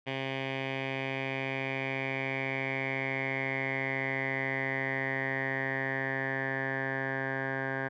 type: tone with low-pass filter sweep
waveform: 10% pulse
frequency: 134.1 Hz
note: C3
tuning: 43 cents sharp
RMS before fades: -33 dBFS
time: 0.06-7.89 s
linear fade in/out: 20 ms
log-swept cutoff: 2700 to 1600 Hz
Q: 8
effects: none